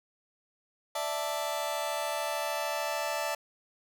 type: chord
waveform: sawtooth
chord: D suspended second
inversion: none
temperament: just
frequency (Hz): 587.3 / 660.7 / 881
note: D5 / E5 / A5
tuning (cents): 0 / +4 / +2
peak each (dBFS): -31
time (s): 0.95-3.35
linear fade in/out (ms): 5
effects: none